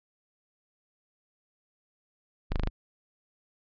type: tone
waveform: sawtooth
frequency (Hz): 25.95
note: G#0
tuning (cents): 0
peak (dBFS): -23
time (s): 2.5-2.7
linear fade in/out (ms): 20
effects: resampled to 11025 Hz